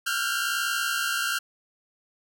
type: tone cluster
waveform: sawtooth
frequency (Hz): 1373 / 1434 / 1583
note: F6 / F6 / G6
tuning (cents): -30 / +45 / +17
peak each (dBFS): -26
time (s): 0.06-1.39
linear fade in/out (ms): 10
effects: none